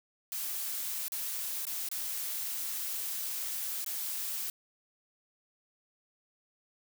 blue noise with dropouts, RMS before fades -36 dBFS, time 0.32-4.5 s, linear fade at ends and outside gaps 1 ms, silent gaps 1.082-1.12 / 1.653-1.668 / 1.888-1.914 / 3.845-3.862 s, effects none

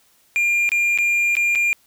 triangle tone with dropouts, 2400 Hz, D7, 37 cents sharp, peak -14 dBFS, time 0.36-1.73 s, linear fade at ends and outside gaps 0 ms, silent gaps 0.691-0.718 / 0.976-0.986 / 1.353-1.368 / 1.551-1.556 s, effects white hiss -58 dBFS RMS until 1.86 s

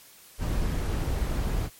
brown noise, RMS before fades -27 dBFS, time 0.38-1.7 s, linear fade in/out 50 ms, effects white hiss -52 dBFS RMS until 1.79 s + MP3 64 kbps

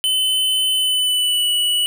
square tone with pitch glide, 3037 to 2947 Hz, F#7 to F#7, +44 to -8 cents, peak -16 dBFS, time 0.04-1.86 s, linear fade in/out 0 ms, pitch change -52 cents, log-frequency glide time 0.73-1.51 s, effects 9-bit

